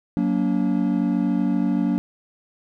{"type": "chord", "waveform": "triangle", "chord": "Gb augmented", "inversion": "none", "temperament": "equal with one note detuned", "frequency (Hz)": [185, 233.1, 286.1], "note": ["Gb3", "Bb3", "D4"], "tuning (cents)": [0, 0, -45], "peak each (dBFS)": -21, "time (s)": [0.17, 1.98], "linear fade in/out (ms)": 0, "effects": []}